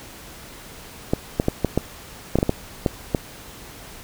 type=clicks; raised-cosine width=2 ms; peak=-4 dBFS; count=11; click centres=1.135 / 1.399 / 1.484 / 1.647 / 1.776 / 2.356 / 2.387 / 2.429 / 2.494 / 2.862 / 3.148 s; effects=pink hiss -41 dBFS RMS until 4.03 s